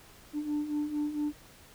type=beating tone pair; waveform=sine; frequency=293.7 / 298.1 Hz; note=D4 / D4; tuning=0 / +26 cents; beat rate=4.4 Hz; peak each=-34 / -29 dBFS; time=0.33-1.33 s; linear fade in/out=50 ms; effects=tanh soft clip ceiling -26 dBFS + pink hiss -55 dBFS RMS until 1.74 s